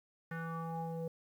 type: tone with low-pass filter sweep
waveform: square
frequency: 164.81 Hz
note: E3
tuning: in tune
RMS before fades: -40 dBFS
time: 0.31-1.08 s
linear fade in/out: 5 ms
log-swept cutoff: 1700 to 540 Hz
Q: 5.6
effects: 11-bit